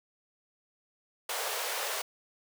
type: high-pass noise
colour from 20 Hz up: pink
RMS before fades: -34 dBFS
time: 1.29-2.02 s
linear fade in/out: 5 ms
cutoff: 440 Hz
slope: 48 dB/octave
effects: none